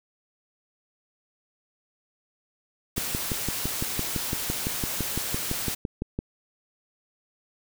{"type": "noise", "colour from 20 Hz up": "white", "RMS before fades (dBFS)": -31, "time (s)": [2.96, 5.75], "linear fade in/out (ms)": 10}
{"type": "click train", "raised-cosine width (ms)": 3, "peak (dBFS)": -15, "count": 20, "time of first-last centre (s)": [2.98, 6.189], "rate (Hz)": 5.92}
{"effects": []}